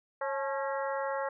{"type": "harmonic tone with a mistuned harmonic", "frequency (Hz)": 272.8, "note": "C#4", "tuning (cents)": -28, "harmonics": [2, 3, 4, 5, 6, 7], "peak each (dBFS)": [-33, -37, -39, -41, -43, -44], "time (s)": [0.21, 1.29], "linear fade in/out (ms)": 5, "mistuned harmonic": 3, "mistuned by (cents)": 83, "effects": []}